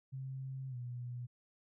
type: tone with pitch glide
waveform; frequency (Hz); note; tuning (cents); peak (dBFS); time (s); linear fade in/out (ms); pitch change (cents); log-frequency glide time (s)
sine; 132.8 to 122.48; C3 to B2; +26 to -14; -40; 0.12-1.27; 20; -140; 0.69-0.76
effects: none